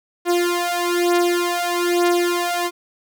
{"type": "beating tone pair", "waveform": "sawtooth", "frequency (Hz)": [349.2, 350.3], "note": ["F4", "F4"], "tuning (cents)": [0, 5], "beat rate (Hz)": 1.1, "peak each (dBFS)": -16, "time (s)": [0.25, 2.71], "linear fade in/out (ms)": 50, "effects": []}